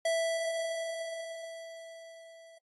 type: tone with level ramp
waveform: square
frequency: 659.3 Hz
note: E5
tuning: in tune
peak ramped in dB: -27 to -53 dBFS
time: 0.05-2.58 s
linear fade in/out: 5 ms
effects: AAC 32 kbps